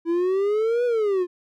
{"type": "exponential two-way sweep", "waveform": "triangle", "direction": "up then down", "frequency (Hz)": [329.6, 493.9, 347.9], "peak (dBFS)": -17, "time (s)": [0.05, 1.27], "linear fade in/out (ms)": 50, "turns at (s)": 0.85, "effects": []}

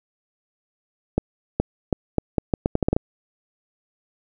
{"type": "accelerating click train", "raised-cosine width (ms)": 2, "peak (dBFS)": -5, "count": 12, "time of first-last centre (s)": [1.18, 2.965], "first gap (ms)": 420, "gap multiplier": 0.78, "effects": []}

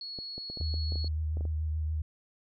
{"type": "tone", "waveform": "sine", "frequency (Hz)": 4352, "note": "C#8", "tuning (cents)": -33, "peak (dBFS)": -37, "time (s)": [0.01, 1.08], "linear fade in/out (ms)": 2}
{"type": "clicks", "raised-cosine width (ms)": 2, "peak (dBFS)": -29, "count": 12, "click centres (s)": [0.188, 0.38, 0.5, 0.573, 0.611, 0.741, 0.922, 0.957, 1.045, 1.371, 1.409, 1.453]}
{"type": "tone with vibrato", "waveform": "sine", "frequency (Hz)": 77.78, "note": "D#2", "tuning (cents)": 0, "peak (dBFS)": -28, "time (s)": [0.6, 2.02], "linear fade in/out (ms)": 5, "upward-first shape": "sine", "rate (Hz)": 7, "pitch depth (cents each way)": 25}
{"effects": ["MP3 64 kbps"]}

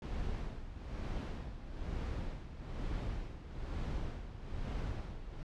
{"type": "noise with tremolo", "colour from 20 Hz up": "brown", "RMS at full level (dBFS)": -37, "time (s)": [0.02, 5.43], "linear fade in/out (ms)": 2, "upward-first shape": "sine", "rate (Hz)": 1.1, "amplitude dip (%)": 70, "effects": ["low-pass 5000 Hz 12 dB/octave"]}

